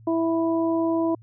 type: harmonic tone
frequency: 329.3 Hz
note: E4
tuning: 2 cents flat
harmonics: 1 / 2 / 3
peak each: -21 / -27 / -31 dBFS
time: 0.07-1.15 s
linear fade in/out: 5 ms
effects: added 112 Hz sine -46 dBFS peak until 1.22 s